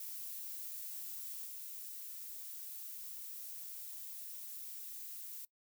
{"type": "noise with level steps", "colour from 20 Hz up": "violet", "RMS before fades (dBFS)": [-45, -47], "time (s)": [0, 5.45], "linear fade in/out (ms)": 2, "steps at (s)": 1.45, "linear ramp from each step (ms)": 10, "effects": ["noise-tail reverb RT60 0.1 s tail -21 dB re dry"]}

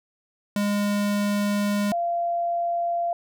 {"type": "tone pair in turn", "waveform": ["square", "sine"], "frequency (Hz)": [204.7, 688.5], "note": ["G#3", "F5"], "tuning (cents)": [-25, -25], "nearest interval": "octave + major sixth", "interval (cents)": 2100, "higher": "second", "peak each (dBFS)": -22, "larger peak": "neither", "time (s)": [[0.56, 1.92], [1.92, 3.13]], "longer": "first", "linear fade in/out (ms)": 2, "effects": []}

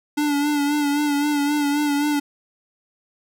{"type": "tone with vibrato", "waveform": "square", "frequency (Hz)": 291, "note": "D4", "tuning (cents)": -16, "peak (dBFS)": -19, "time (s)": [0.17, 2.2], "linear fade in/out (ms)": 10, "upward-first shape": "sine", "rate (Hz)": 3.8, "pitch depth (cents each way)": 39, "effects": []}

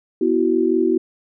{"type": "chord", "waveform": "sine", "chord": "B suspended fourth", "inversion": "none", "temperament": "equal with one note detuned", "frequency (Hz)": [246.9, 329.6, 374.5], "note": ["B3", "E4", "F#4"], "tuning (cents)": [0, 0, 21], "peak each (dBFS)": [-22, -18, -18], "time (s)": [0.21, 0.98], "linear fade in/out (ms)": 5, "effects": []}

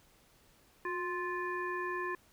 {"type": "harmonic tone with a mistuned harmonic", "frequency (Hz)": 349.2, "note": "F4", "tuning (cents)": 0, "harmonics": [1, 3, 5, 7], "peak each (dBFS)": [-38, -38, -39, -50], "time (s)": [0.85, 2.15], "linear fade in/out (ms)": 2, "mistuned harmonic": 1, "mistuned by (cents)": 57, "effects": ["pink hiss -65 dBFS RMS until 2.32 s"]}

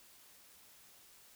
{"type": "silence", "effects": ["white hiss -61 dBFS RMS until 1.35 s"]}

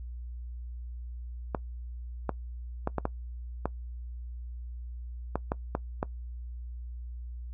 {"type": "clicks", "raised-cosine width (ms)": 1, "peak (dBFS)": -14, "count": 10, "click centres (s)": [1.548, 2.293, 2.874, 2.983, 3.054, 3.656, 5.356, 5.519, 5.751, 6.029], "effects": ["noise-tail reverb RT60 0.1 s tail -21 dB re dry", "added 60 Hz sine -37 dBFS peak until 7.53 s"]}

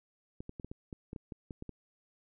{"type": "clicks", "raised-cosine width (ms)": 3, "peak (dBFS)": -29, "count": 12, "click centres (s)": [0.405, 0.494, 0.598, 0.646, 0.715, 0.928, 1.131, 1.162, 1.322, 1.508, 1.624, 1.693], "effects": []}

